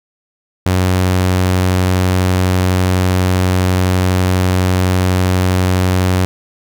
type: tone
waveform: sawtooth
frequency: 92.1 Hz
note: F#2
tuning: 7 cents flat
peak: -7 dBFS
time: 0.66-6.25 s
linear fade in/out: 0 ms
effects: none